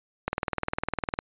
click train, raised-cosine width 0.5 ms, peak -11 dBFS, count 19, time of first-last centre 0.28-1.189 s, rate 19.8 Hz, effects resampled to 8000 Hz

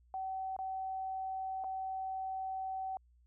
sine tone with dropouts, 762 Hz, G5, 49 cents flat, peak -36 dBFS, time 0.14-2.97 s, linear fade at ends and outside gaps 1 ms, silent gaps 0.565-0.589 / 1.639-1.643 s, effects added 60 Hz sine -63 dBFS peak until 3.26 s

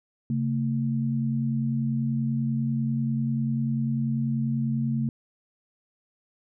sine tone pair together, 135.6 / 225.8 Hz, C#3 / A3, -38 / +45 cents, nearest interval major sixth, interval 883 cents, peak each -26 dBFS, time 0.3-5.09 s, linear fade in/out 2 ms, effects none

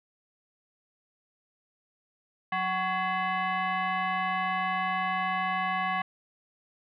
sine tone with frequency modulation, 181.9 Hz, F#3, 29 cents flat, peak -26 dBFS, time 2.52-6.02 s, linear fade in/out 5 ms, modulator 933 Hz, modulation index 2, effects none

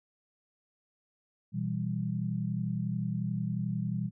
sine chord, E minor, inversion second, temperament equal with one note detuned, 121.91 / 164.81 / 196 Hz, B2 / E3 / G3, -22 / 0 / 0 cents, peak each -34 dBFS, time 1.52-4.11 s, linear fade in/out 50 ms, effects none

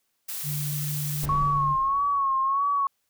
blue noise, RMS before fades -33 dBFS, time 0.28-1.26 s, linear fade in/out 10 ms
sine tone with pitch glide, 146.83 to 145.4 Hz, D3 to D3, 0 to -17 cents, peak -28 dBFS, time 0.43-1.77 s, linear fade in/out 50 ms, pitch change -17 cents, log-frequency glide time 1.19-1.58 s
brown noise with exponential decay, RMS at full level -29 dBFS, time 1.23-2.66 s, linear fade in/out 1 ms, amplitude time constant 310 ms
sine tone with vibrato, 1101 Hz, C#6, 12 cents flat, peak -21 dBFS, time 1.29-2.87 s, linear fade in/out 2 ms, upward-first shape sine, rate 1.6 Hz, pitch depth 59 cents each way
effects white hiss -74 dBFS RMS until 3.09 s

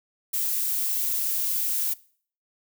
violet noise, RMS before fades -26 dBFS, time 0.33-1.94 s, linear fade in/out 10 ms, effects noise-tail reverb RT60 0.5 s tail -21 dB re dry

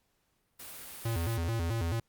white noise, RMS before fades -45 dBFS, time 0.59-1.37 s, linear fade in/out 10 ms
square tone with vibrato, 98 Hz, G2, in tune, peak -30 dBFS, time 1.05-2 s, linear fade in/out 5 ms, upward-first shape square, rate 4.6 Hz, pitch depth 270 cents each way
effects pink hiss -75 dBFS RMS until 2.08 s + Opus 48 kbps

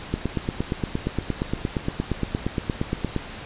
click train, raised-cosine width 3 ms, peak -10 dBFS, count 27, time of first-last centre 0.14-3.163 s, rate 8.6 Hz, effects pink hiss -37 dBFS RMS until 3.45 s + resampled to 8000 Hz

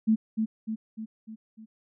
sine tone with echo, 220 Hz, A3, in tune, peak -18 dBFS, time 0.07-0.16 s, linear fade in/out 20 ms, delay 300 ms, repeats 5, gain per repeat -5 dB, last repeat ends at 1.66 s, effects none

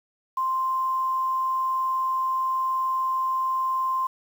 sine tone with quantisation, 1046.5 Hz, C6, in tune, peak -22 dBFS, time 0.37-4.07 s, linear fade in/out 5 ms, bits 8, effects none

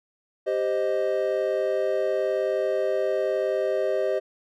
triangle chord, C minor, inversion second, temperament equal, 392 / 523.3 / 622.3 Hz, G4 / C5 / Eb5, 0 / 0 / 0 cents, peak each -25 / -25 / -24 dBFS, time 0.46-4.2 s, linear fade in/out 20 ms, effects none

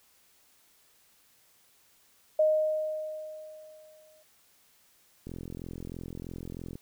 sine tone with exponential decay, 620 Hz, D#5, 6 cents flat, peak -19 dBFS, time 2.39-4.23 s, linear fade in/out 5 ms, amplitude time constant 400 ms
click train, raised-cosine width 3 ms, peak -27 dBFS, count 65, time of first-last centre 5.27-6.755 s, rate 43.1 Hz
effects white hiss -64 dBFS RMS until 6.81 s

